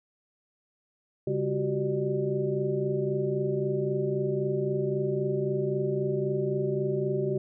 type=tone cluster; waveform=sine; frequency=139 / 200.6 / 360.6 / 384.4 / 597 Hz; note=C#3 / G3 / F#4 / G4 / D5; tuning=+5 / +40 / -45 / -34 / +28 cents; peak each=-31 / -36 / -34 / -28 / -36 dBFS; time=1.27-7.38 s; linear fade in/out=5 ms; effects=none